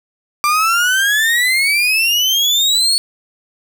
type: exponential sweep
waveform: 35% pulse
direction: up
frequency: 1174.7 to 4435 Hz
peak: -10 dBFS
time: 0.44-2.98 s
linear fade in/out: 0 ms
effects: none